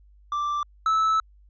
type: tone pair in turn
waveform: triangle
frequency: 1174.7 / 1307.6 Hz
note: D6 / E6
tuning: 0 / -14 cents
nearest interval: major second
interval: 186 cents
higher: second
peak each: -22 / -17 dBFS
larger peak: second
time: 0.32-0.63 / 0.86-1.2 s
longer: second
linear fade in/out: 2 ms
effects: added 50 Hz sine -51 dBFS peak until 1.49 s + resampled to 16000 Hz